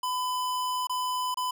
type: tone with dropouts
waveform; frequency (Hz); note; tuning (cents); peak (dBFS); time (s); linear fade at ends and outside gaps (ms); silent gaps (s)
square; 1005; B5; +30; -28; 0.03-1.51; 5; 0.871-0.895 / 1.344-1.371
effects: none